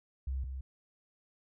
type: tone pair in turn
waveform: sine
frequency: 66.1 / 65.84 Hz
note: C2 / C2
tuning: +18 / +11 cents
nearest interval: unison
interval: 7 cents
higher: first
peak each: -32 / -37 dBFS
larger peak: first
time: 0.27-0.44 / 0.44-0.61 s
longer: neither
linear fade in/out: 5 ms
effects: none